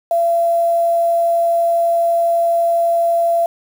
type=tone with quantisation; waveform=sine; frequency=678 Hz; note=E5; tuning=49 cents sharp; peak=-12 dBFS; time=0.11-3.46 s; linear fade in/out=2 ms; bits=6; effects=none